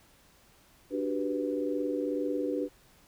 sine chord, G major seventh, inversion second, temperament equal, 293.7 / 370 / 392 / 493.9 Hz, D4 / F#4 / G4 / B4, 0 / 0 / 0 / 0 cents, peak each -32 / -37 / -36 / -33 dBFS, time 0.9-2.69 s, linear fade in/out 50 ms, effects pink hiss -61 dBFS RMS until 3.07 s

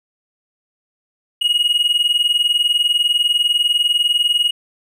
triangle tone pair together, 2879 / 2899 Hz, F#7 / F#7, -48 / -36 cents, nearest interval unison, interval 12 cents, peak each -15 dBFS, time 1.41-4.51 s, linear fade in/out 10 ms, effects none

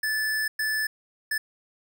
square tone bursts at uneven times, 1742 Hz, A6, 18 cents flat, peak -25 dBFS, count 3, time 0.03-0.48 / 0.59-0.87 / 1.31-1.38 s, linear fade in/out 5 ms, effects none

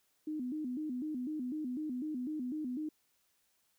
sine tone with vibrato, 277.2 Hz, C#4, in tune, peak -35 dBFS, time 0.27-2.89 s, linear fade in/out 5 ms, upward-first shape square, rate 4 Hz, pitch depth 180 cents each way, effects white hiss -75 dBFS RMS until 3.78 s

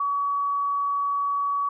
sine tone, 1133 Hz, C#6, 37 cents sharp, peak -22 dBFS, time 0-1.69 s, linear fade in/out 5 ms, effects none

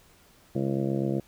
harmonic tone, 68 Hz, C#2, 33 cents flat, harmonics 2 / 3 / 4 / 5 / 6 / 7 / 8 / 9 / 10, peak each -30 / -30 / -37 / -30 / -42 / -37 / -37 / -42 / -43 dBFS, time 0.55-1.2 s, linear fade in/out 5 ms, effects pink hiss -58 dBFS RMS until 1.27 s

